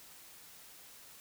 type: silence
effects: white hiss -55 dBFS RMS until 1.2 s